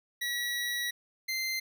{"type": "tone pair in turn", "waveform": "25% pulse", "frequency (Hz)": [1928, 2080], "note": ["B6", "C7"], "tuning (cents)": [-42, -11], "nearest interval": "minor second", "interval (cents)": 131, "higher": "second", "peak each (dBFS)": -27, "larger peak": "neither", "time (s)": [[0.21, 0.91], [1.28, 1.6]], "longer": "first", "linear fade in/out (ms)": 10, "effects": []}